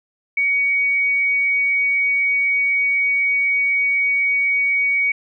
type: tone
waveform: sine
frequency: 2248 Hz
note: C#7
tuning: 24 cents sharp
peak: -15 dBFS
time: 0.37-5.12 s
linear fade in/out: 5 ms
effects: none